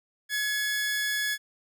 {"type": "tone pair together", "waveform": "sawtooth", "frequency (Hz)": [1693.8, 2189], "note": ["G#6", "C#7"], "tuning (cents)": [34, -22], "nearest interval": "major third", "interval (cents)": 444, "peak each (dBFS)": [-23, -35], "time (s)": [0.29, 1.38], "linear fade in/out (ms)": 50, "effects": []}